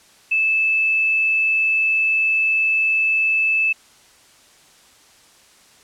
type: tone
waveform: sine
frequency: 2623 Hz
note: E7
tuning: 9 cents flat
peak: -15 dBFS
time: 0.31-3.73 s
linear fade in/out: 10 ms
effects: white hiss -51 dBFS RMS until 5.83 s + low-pass 9000 Hz 12 dB/octave